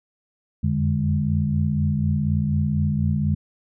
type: tone cluster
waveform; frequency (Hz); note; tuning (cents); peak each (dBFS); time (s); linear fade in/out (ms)
sine; 87 / 91.1 / 147.9 / 205.9; F2 / F#2 / D3 / G#3; -6 / -26 / +13 / -15; -25 / -28 / -22 / -24; 0.63-3.35; 10
effects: none